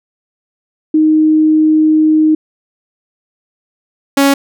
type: tone pair in turn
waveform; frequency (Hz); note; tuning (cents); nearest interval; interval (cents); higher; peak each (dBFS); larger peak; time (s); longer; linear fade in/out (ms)
sine / sawtooth; 311.1 / 277.7; D#4 / C#4; 0 / +3; major second; 197; first; -6 / -3; second; 0.94-2.35 / 4.17-4.34; first; 5
effects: none